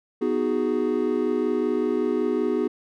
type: chord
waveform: triangle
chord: G# minor seventh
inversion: first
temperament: equal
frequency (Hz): 246.9 / 311.1 / 370 / 415.3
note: B3 / D#4 / F#4 / G#4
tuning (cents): 0 / 0 / 0 / 0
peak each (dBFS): -25 / -26 / -24 / -24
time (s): 0.21-2.68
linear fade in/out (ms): 10
effects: none